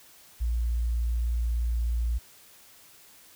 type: tone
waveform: sine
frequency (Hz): 58.27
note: A#1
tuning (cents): 0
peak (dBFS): -24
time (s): 0.4-2.19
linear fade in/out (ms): 20
effects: white hiss -54 dBFS RMS until 3.35 s